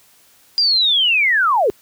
sine linear sweep, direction down, 4873 to 370 Hz, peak -12 dBFS, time 0.58-1.7 s, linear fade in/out 0 ms, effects white hiss -52 dBFS RMS until 1.81 s + high-pass 60 Hz 12 dB/octave

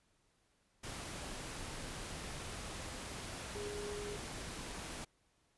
sine tone in noise, 412.3 Hz, G#4, 13 cents flat, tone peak -42 dBFS, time 3.55-4.17 s, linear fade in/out 10 ms, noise pink, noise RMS -45 dBFS, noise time 0.83-5.05 s, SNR 0 dB, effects pink hiss -75 dBFS RMS until 5.57 s + resampled to 24000 Hz

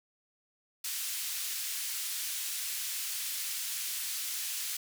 white band-pass noise, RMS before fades -36 dBFS, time 0.84-4.77 s, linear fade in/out 5 ms, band 2300 to 16000 Hz, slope 12 dB/octave, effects none

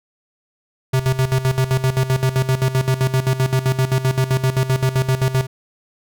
square tone with tremolo, 130.81 Hz, C3, in tune, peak -14 dBFS, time 0.93-5.47 s, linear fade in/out 10 ms, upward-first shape square, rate 7.7 Hz, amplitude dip 75%, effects none

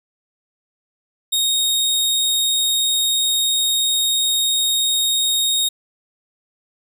sawtooth tone, 3729 Hz, A#7, in tune, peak -13 dBFS, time 1.32-5.69 s, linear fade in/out 10 ms, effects none

